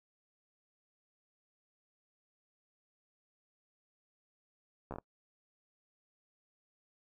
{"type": "slowing click train", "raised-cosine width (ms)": 1, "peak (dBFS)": -27, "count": 5, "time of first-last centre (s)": [4.91, 4.985], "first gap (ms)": 13, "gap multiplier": 1.25, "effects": ["noise-tail reverb RT60 0.1 s tail -25 dB re dry"]}